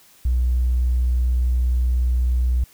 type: tone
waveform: triangle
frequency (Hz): 61.7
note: B1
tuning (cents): -1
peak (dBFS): -12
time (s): 0.25-2.64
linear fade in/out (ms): 5
effects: tanh soft clip ceiling -14 dBFS + white hiss -52 dBFS RMS until 2.73 s